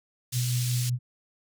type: band-pass noise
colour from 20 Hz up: white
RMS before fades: -35 dBFS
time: 0.32-0.9 s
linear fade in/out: 10 ms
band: 3200 to 9700 Hz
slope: 12 dB/octave
type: tone with tremolo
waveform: sine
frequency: 123.47 Hz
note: B2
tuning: in tune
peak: -23 dBFS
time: 0.32-0.99 s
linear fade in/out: 50 ms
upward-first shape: triangle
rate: 5.2 Hz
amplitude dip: 30%
effects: none

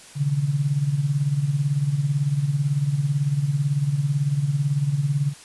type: tone with tremolo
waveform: sine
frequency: 142.7 Hz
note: D3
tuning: 49 cents flat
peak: -16 dBFS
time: 0.15-5.34 s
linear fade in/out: 50 ms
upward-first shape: sine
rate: 18 Hz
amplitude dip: 70%
effects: white hiss -45 dBFS RMS until 5.44 s + resampled to 24000 Hz

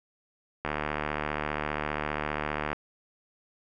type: click train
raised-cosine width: 0.5 ms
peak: -14 dBFS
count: 157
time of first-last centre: 0.65-2.73 s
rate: 75 Hz
effects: none

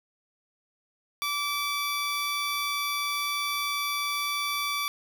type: tone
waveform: 15% pulse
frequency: 1157 Hz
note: D6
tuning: 26 cents flat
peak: -21 dBFS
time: 1.22-4.88 s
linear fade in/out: 0 ms
effects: none

